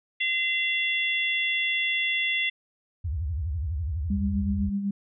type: harmonic tone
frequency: 685 Hz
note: F5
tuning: 34 cents flat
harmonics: 3 / 4 / 5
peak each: -26 / -28 / -30 dBFS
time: 0.2-2.5 s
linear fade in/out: 10 ms
type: tone with vibrato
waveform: sine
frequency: 77.78 Hz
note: D#2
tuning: in tune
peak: -26 dBFS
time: 3.04-4.7 s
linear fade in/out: 10 ms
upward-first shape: sine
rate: 12 Hz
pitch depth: 280 cents each way
type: tone with tremolo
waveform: sine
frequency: 199.8 Hz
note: G3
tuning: 33 cents sharp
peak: -23 dBFS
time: 4.1-4.91 s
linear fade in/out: 5 ms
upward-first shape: sine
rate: 8 Hz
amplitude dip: 50%
effects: none